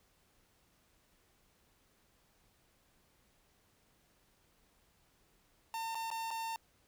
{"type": "tone with dropouts", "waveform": "45% pulse", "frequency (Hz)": 905, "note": "A5", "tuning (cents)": 48, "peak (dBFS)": -37, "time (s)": [5.74, 6.56], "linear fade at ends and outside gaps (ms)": 1, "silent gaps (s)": [[5.947, 5.953], [6.103, 6.113], [6.306, 6.311]], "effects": ["pink hiss -71 dBFS RMS until 6.87 s"]}